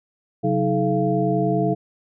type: tone cluster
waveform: sine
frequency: 134.6 / 184.7 / 319.1 / 428.5 / 688 Hz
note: C3 / F#3 / D#4 / A4 / F5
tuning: +49 / -3 / +44 / -46 / -26 cents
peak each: -24 dBFS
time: 0.43-1.75 s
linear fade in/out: 20 ms
effects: none